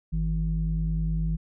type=tone pair together; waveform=sine; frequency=50.41 / 161.1 Hz; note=G1 / E3; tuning=+49 / -39 cents; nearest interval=octave + minor sixth; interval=2012 cents; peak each=-25 / -26 dBFS; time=0.12-1.37 s; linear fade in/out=20 ms; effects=tanh soft clip ceiling -17 dBFS